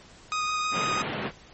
sawtooth tone with vibrato, 1244.5 Hz, D#6, in tune, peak -22 dBFS, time 0.32-1.02 s, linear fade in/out 0 ms, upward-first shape sine, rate 6.2 Hz, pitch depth 9 cents each way
pink band-pass noise, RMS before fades -32 dBFS, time 0.71-1.32 s, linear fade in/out 50 ms, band 130 to 3200 Hz, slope 24 dB/octave
effects pink hiss -51 dBFS RMS until 1.53 s + MP3 32 kbps

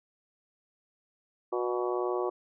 harmonic tone with a mistuned harmonic, 121.9 Hz, B2, 22 cents flat, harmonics 3 / 4 / 5 / 6 / 7 / 8 / 9, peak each -30 / -35 / -37 / -39 / -41 / -41 / -38 dBFS, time 1.52-2.3 s, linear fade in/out 10 ms, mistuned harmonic 9, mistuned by +47 cents, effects none

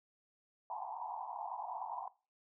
white band-pass noise, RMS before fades -43 dBFS, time 0.7-2.08 s, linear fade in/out 2 ms, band 710 to 1000 Hz, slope 96 dB/octave, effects noise-tail reverb RT60 0.3 s tail -18 dB re dry

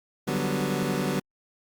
25% pulse chord, G major seventh, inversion second, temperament equal, 146.83 / 185 / 196 / 246.9 Hz, D3 / F#3 / G3 / B3, 0 / 0 / 0 / 0 cents, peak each -27 dBFS, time 0.27-1.2 s, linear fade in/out 10 ms, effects Opus 48 kbps

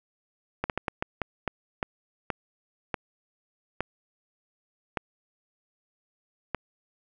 slowing click train, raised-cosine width 0.5 ms, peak -12 dBFS, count 13, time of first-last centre 0.64-6.547 s, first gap 58 ms, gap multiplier 1.35, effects none

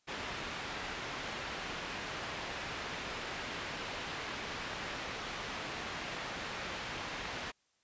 white low-pass noise, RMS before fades -41 dBFS, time 0.07-7.52 s, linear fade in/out 20 ms, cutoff 2600 Hz, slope 12 dB/octave, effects white hiss -75 dBFS RMS until 7.83 s + resampled to 16000 Hz

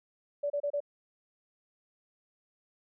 sine tone bursts, 577 Hz, D5, 31 cents flat, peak -28 dBFS, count 4, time 0.43-0.804 s, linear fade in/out 10 ms, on 71 ms, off 30 ms, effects none

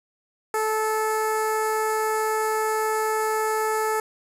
15% pulse tone with notch filter, 435.4 Hz, A4, 18 cents flat, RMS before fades -24 dBFS, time 0.54-4 s, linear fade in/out 2 ms, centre 3700 Hz, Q 0.68, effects resampled to 32000 Hz + 7-bit

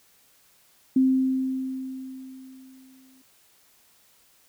sine tone with exponential decay, 261.9 Hz, C4, 2 cents sharp, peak -15 dBFS, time 0.96-3.22 s, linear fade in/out 5 ms, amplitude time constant 490 ms, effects white hiss -60 dBFS RMS until 4.48 s

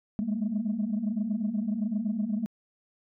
sine tone cluster, 202.8 / 210.7 / 232.1 Hz, G#3 / G#3 / A#3, -41 / +25 / -7 cents, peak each -30 dBFS, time 0.19-2.46 s, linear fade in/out 0 ms, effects tanh soft clip ceiling -21 dBFS

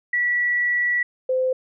sine tone pair in turn, 1946 / 515.4 Hz, B6 / C5, -26 / -26 cents, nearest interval octave + major seventh, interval 2300 cents, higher first, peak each -18 dBFS, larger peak neither, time 0.13-1.03 / 1.29-1.53 s, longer first, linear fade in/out 5 ms, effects none

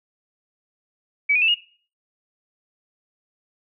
sine tone with pitch steps, 2285 / 2463 / 2655 / 2862 Hz, D7 / D#7 / E7 / F7, -48 / -18 / +12 / +42 cents, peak -15 dBFS, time 1.29-1.546 s, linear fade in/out 10 ms, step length 64 ms, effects noise-tail reverb RT60 0.4 s tail -17 dB re dry

